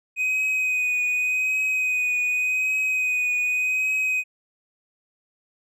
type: tone with vibrato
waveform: triangle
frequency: 2504 Hz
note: D#7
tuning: 10 cents sharp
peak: -19 dBFS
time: 0.16-4.24 s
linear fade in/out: 50 ms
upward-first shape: triangle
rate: 0.86 Hz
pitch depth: 26 cents each way
effects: none